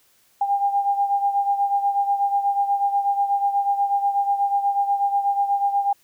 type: beating tone pair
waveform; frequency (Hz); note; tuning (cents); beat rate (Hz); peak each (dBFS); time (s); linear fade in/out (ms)
sine; 801 / 809.2; G5 / G#5; +37 / -45; 8.2; -19 / -25; 0.41-5.93; 5
effects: white hiss -60 dBFS RMS until 6.03 s